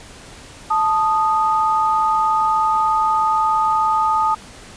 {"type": "tone pair together", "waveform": "sine", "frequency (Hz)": [876.8, 1240], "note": ["A5", "D#6"], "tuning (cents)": [-6, -6], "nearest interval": "tritone", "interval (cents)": 600, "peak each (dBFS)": -17, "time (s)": [0.7, 4.35], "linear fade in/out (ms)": 10, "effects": ["pink hiss -40 dBFS RMS until 4.76 s", "resampled to 22050 Hz"]}